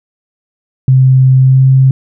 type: tone with pitch glide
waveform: sine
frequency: 130.81 to 132.56 Hz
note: C3 to C3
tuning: 0 to +23 cents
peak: -3 dBFS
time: 0.88-1.91 s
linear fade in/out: 2 ms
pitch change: +23 cents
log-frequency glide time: 1.39-1.66 s
effects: none